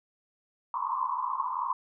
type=band-pass noise; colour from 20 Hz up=white; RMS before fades=-31 dBFS; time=0.74-1.73 s; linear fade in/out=2 ms; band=940 to 1100 Hz; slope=96 dB/octave; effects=none